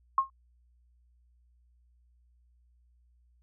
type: tone with exponential decay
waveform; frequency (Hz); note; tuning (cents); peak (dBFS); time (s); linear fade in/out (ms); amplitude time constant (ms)
sine; 1074; C6; +45; -17; 0.18-0.3; 2; 25
effects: added 60 Hz sine -62 dBFS peak until 3.42 s